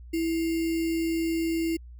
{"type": "tone with sample-and-hold", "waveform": "sine", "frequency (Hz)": 329, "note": "E4", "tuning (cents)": -3, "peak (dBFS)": -24, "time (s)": [0.13, 1.77], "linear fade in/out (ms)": 10, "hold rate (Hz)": 2450, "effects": ["added 60 Hz sine -42 dBFS peak until 1.99 s"]}